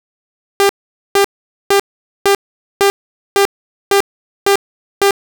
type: tone bursts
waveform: sawtooth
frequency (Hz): 398.1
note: G4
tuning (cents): +27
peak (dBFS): -4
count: 9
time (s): 0.6-5.108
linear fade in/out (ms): 0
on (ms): 92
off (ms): 460
effects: none